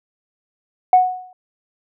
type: tone with exponential decay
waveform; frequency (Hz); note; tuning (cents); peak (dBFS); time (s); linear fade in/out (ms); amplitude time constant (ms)
sine; 736; F#5; -9; -4; 0.93-1.33; 2; 85
effects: tanh soft clip ceiling -2 dBFS